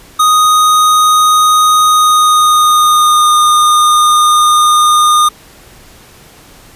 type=tone with pitch glide; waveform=square; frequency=1244.5 to 1220.3 Hz; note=D#6 to D#6; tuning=0 to -34 cents; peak=-6 dBFS; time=0.19-5.29 s; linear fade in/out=10 ms; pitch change=-34 cents; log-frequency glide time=1.87-3.34 s; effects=pink hiss -39 dBFS RMS until 6.75 s + resampled to 32000 Hz